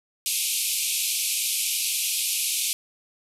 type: band-pass noise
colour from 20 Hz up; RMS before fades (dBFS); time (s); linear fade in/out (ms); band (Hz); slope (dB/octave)
white; -26; 0.26-2.73; 0; 2300 to 13000; 96
effects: none